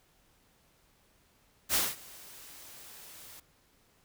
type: noise with ADSR envelope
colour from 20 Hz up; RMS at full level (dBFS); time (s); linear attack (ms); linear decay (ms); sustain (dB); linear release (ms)
white; -26; 1.69-3.4; 52; 210; -24; 5
effects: pink hiss -67 dBFS RMS until 4.04 s